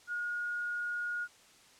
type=tone; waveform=sine; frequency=1437 Hz; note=F6; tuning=49 cents sharp; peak=-33 dBFS; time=0.07-1.28 s; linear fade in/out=50 ms; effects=white hiss -60 dBFS RMS until 1.79 s + low-pass 8000 Hz 12 dB/octave